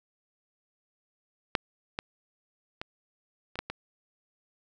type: clicks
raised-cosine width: 0.3 ms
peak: -7 / -15 / -19 / -24 / -14 / -18 dBFS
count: 6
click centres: 1.552 / 1.989 / 2.815 / 3.556 / 3.59 / 3.7 s
effects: none